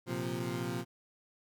20% pulse chord, Bb suspended second, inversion none, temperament equal, 116.54 / 130.81 / 174.61 Hz, Bb2 / C3 / F3, 0 / 0 / 0 cents, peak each -34 dBFS, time 0.06-0.85 s, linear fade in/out 50 ms, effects none

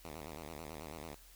5% pulse tone with vibrato, 77.78 Hz, D#2, in tune, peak -34 dBFS, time 0.04-1.15 s, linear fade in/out 10 ms, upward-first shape square, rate 9.1 Hz, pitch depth 120 cents each way, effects added 43 Hz sine -59 dBFS peak until 1.35 s + white hiss -61 dBFS RMS until 1.35 s

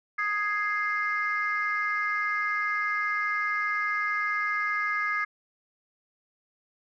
sine chord, Ab major, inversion second, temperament equal, 1244.5 / 1661.2 / 2093 Hz, Eb6 / Ab6 / C7, 0 / 0 / 0 cents, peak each -29 dBFS, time 0.18-5.25 s, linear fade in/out 10 ms, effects tanh soft clip ceiling -18 dBFS

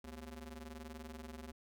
sawtooth ring-modulated tone, 155.56 Hz, D#3, in tune, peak -40 dBFS, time 0.04-1.52 s, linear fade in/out 5 ms, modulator 88.1 Hz, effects none

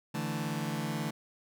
sawtooth chord, D suspended second, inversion none, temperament just, 146.83 / 165.19 / 220.2 Hz, D3 / E3 / A3, 0 / +4 / +2 cents, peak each -32 / -33 / -32 dBFS, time 0.14-1.11 s, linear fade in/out 10 ms, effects none

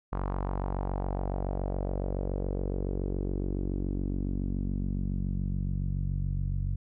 sawtooth tone with low-pass filter sweep, 47.12 Hz, F#1, 32 cents sharp, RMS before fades -31 dBFS, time 0.12-6.76 s, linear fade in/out 10 ms, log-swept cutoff 1100 to 120 Hz, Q 2.4, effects none

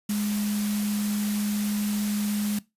sine tone in noise, 207.7 Hz, G#3, in tune, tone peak -24 dBFS, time 0.09-2.59 s, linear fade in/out 5 ms, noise white, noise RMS -35 dBFS, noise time 0.09-2.59 s, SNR +8 dB, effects noise-tail reverb RT60 0.2 s tail -19 dB re dry + resampled to 32000 Hz

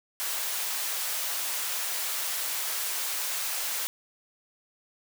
white high-pass noise, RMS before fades -31 dBFS, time 0.2-3.87 s, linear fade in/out 0 ms, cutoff 650 Hz, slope 12 dB/octave, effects none

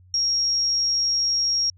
sine tone, 5588 Hz, F8, in tune, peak -19 dBFS, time 0.14-1.7 s, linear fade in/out 2 ms, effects added 91 Hz sine -49 dBFS peak until 1.77 s

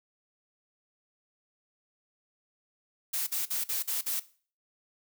blue noise bursts, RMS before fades -31 dBFS, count 6, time 3.13-4.2 s, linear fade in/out 10 ms, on 140 ms, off 46 ms, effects noise-tail reverb RT60 0.4 s tail -17 dB re dry

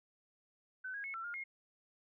sine tone with pitch steps, 1517 / 1643 / 2191 / 1343 / 1415 / 2145 Hz, F#6 / G#6 / C#7 / E6 / F6 / C7, +43 / -19 / -21 / +32 / +22 / +42 cents, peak -40 dBFS, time 0.84-1.44 s, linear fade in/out 10 ms, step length 100 ms, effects none

